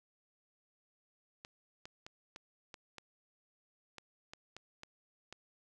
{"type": "clicks", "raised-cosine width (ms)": 0.2, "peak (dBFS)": -30, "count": 11, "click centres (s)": [1.449, 1.855, 2.065, 2.361, 2.742, 2.983, 3.983, 4.335, 4.566, 4.834, 5.326], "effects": []}